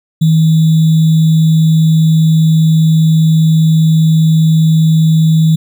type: tone with sample-and-hold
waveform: sine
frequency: 160 Hz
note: D#3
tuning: 49 cents sharp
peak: -5 dBFS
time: 0.21-5.56 s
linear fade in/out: 10 ms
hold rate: 3675 Hz
effects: none